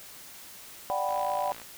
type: chord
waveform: sine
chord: G major seventh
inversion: second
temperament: equal with one note detuned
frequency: 587.3 / 735.7 / 784 / 987.8 Hz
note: D5 / F#5 / G5 / B5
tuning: 0 / -10 / 0 / 0 cents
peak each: -32 dBFS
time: 0.9-1.52 s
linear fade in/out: 0 ms
type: click train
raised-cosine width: 0.3 ms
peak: -28 dBFS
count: 31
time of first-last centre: 1.09-1.617 s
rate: 56.9 Hz
effects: white hiss -47 dBFS RMS until 1.77 s